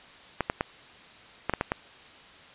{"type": "clicks", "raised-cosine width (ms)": 0.5, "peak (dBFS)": -10, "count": 7, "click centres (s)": [0.407, 0.499, 0.609, 1.496, 1.537, 1.611, 1.719], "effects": ["white hiss -50 dBFS RMS until 2.54 s", "resampled to 8000 Hz"]}